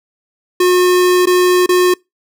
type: tone with dropouts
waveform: square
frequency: 361.3 Hz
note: F#4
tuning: 41 cents flat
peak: -9 dBFS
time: 0.6-1.94 s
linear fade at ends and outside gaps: 5 ms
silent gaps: 1.257-1.27 / 1.662-1.69 s
effects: noise-tail reverb RT60 0.2 s tail -26 dB re dry